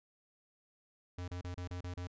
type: tone bursts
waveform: square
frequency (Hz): 89.2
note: F2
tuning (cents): +37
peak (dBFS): -40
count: 7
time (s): 1.18-2.072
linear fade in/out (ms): 5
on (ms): 100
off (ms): 32
effects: resampled to 16000 Hz